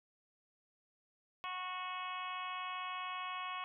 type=harmonic tone; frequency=367.1 Hz; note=F#4; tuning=14 cents flat; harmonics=2 / 3 / 4 / 5 / 6 / 7 / 8 / 9; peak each=-49 / -41 / -54 / -54 / -50 / -48 / -52 / -53 dBFS; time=1.44-3.64 s; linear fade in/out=0 ms; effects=none